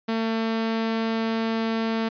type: tone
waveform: sawtooth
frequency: 224.9 Hz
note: A3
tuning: 38 cents sharp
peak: -19 dBFS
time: 0.08-2.09 s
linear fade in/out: 10 ms
effects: resampled to 11025 Hz